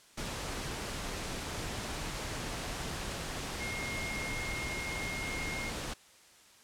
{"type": "tone in noise", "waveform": "sine", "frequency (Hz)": 2143, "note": "C7", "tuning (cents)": 41, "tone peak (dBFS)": -38, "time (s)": [3.6, 5.7], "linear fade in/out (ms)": 10, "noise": "pink", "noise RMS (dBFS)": -38, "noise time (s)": [0.17, 5.94], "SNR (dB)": -3, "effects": ["white hiss -59 dBFS RMS until 6.63 s", "low-pass 9000 Hz 12 dB/octave"]}